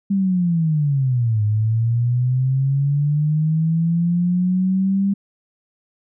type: linear two-way sweep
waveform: sine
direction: down then up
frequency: 200 to 104.5 to 199.2 Hz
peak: -15 dBFS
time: 0.1-5.14 s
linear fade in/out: 10 ms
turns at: 1.43 s
effects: none